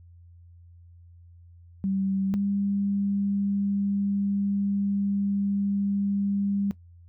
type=tone pair in turn; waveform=sine; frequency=193.5 / 199.86 Hz; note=G3 / G3; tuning=-22 / +34 cents; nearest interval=minor second; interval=56 cents; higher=second; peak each=-23 dBFS; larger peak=neither; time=1.84-2.34 / 2.34-6.71 s; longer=second; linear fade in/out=0 ms; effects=noise-tail reverb RT60 0.1 s tail -18 dB re dry + added 86 Hz sine -48 dBFS peak until 7.08 s